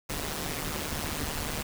pink noise with amplitude modulation, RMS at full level -30 dBFS, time 0.09-1.63 s, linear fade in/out 10 ms, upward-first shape sine, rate 151 Hz, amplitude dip 75%, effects none

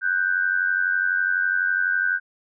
sine tone pair together, 1482 / 1574 Hz, F#6 / G6, +2 / +7 cents, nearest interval minor second, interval 105 cents, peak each -22 / -22 dBFS, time 0.01-2.2 s, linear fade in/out 50 ms, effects none

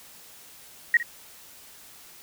sine tone with echo, 1888 Hz, A#6, 22 cents sharp, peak -14 dBFS, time 0.94-0.97 s, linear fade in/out 2 ms, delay 58 ms, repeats 1, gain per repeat -14 dB, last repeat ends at 1.028 s, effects white hiss -49 dBFS RMS until 2.22 s

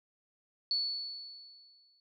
sine tone with exponential decay, 4435 Hz, C#8, in tune, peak -27 dBFS, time 0.71-2 s, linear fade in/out 1 ms, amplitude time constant 280 ms, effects none

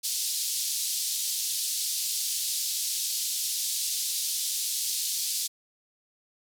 pink band-pass noise, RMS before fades -30 dBFS, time 0.03-5.48 s, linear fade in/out 20 ms, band 4000 to 14000 Hz, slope 24 dB/octave, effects none

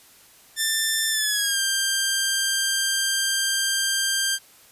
10% pulse tone with pitch glide, 1779 to 1584.9 Hz, A6 to G6, +19 to +19 cents, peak -12 dBFS, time 0.56-4.39 s, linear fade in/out 50 ms, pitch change -200 cents, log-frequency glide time 1.1-1.6 s, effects white hiss -52 dBFS RMS until 4.71 s + resampled to 32000 Hz

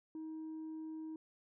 sine tone, 316.3 Hz, D#4, 29 cents sharp, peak -40 dBFS, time 0.15-1.16 s, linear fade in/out 2 ms, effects tanh soft clip ceiling -41 dBFS

